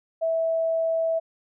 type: tone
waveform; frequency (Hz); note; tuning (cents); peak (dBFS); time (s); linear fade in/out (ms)
sine; 654; E5; -14; -21; 0.21-1.2; 20
effects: none